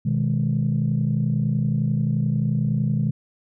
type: chord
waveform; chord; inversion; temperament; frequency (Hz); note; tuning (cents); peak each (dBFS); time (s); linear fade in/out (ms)
sine; G# minor; first; just; 124.59 / 155.74 / 207.7; B2 / D#3 / G#3; +16 / +2 / 0; -22 / -22 / -24; 0.05-3.11; 10
effects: tanh soft clip ceiling -12 dBFS